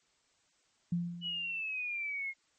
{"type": "tone with exponential decay", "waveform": "sine", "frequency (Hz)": 173, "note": "F3", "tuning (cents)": -16, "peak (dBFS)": -27, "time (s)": [0.92, 1.61], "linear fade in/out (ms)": 5, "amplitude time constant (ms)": 150}
{"type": "exponential sweep", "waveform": "sine", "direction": "down", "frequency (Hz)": [2960, 2136], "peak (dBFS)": -34, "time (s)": [1.21, 2.34], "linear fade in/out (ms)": 50}
{"effects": ["white hiss -72 dBFS RMS until 2.58 s", "MP3 32 kbps"]}